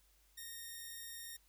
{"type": "tone", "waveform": "5% pulse", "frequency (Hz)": 1849, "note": "A#6", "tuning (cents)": -15, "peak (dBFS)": -36, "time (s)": [0.37, 1.37], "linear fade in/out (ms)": 10, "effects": ["added 50 Hz sine -70 dBFS peak until 1.48 s", "white hiss -72 dBFS RMS until 1.48 s"]}